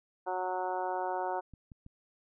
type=harmonic tone; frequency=183.9 Hz; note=F#3; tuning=10 cents flat; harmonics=2 / 3 / 4 / 5 / 6 / 7 / 8; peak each=-39 / -39 / -35 / -36 / -47 / -47 / -46 dBFS; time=0.26-1.41 s; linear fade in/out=20 ms
type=clicks; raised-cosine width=5 ms; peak=-37 dBFS; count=3; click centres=1.537 / 1.718 / 1.864 s
effects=none